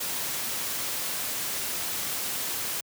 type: noise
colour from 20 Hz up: white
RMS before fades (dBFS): -31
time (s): 0-2.81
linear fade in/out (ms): 10
effects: high-pass 80 Hz 12 dB/octave